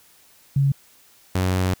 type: tone pair in turn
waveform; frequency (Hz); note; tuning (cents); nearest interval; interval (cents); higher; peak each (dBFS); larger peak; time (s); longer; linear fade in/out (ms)
sine / sawtooth; 138.59 / 92.5; C#3 / F#2; 0 / 0; perfect fifth; 700; first; -15; neither; 0.56-0.72 / 1.35-1.74; second; 5
effects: white hiss -54 dBFS RMS until 1.8 s